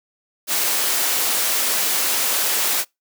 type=high-pass noise; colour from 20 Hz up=white; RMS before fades=-20 dBFS; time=0.47-2.85 s; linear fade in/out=50 ms; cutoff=320 Hz; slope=12 dB/octave; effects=noise-tail reverb RT60 0.2 s tail -26 dB re dry